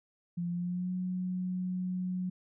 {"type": "tone with pitch glide", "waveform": "sine", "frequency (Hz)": [173.4, 182.86], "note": ["F3", "F#3"], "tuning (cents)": [-12, -20], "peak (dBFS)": -31, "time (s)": [0.37, 2.3], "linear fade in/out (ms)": 10, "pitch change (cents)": 92, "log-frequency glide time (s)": [0.5, 0.92], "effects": []}